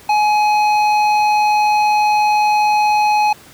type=tone with hard clipping; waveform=sine; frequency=842 Hz; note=G#5; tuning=24 cents sharp; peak=-13 dBFS; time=0.09-3.33 s; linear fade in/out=5 ms; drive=10 dB; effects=pink hiss -42 dBFS RMS until 3.53 s + high-pass 80 Hz 12 dB/octave